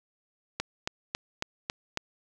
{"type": "click train", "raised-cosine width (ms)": 0.2, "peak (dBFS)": -12, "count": 6, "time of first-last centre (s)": [0.6, 1.974], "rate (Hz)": 3.64, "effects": []}